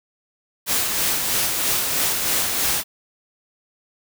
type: noise with tremolo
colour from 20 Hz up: white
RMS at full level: -20 dBFS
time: 0.66-2.84 s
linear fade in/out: 50 ms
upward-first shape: sine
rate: 3.1 Hz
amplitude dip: 35%
effects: none